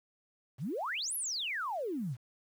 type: exponential two-way sweep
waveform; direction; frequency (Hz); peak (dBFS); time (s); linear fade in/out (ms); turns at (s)
sine; up then down; 108.3 to 11840 to 108.3; -33; 0.58-2.17; 50; 1.15
effects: 10-bit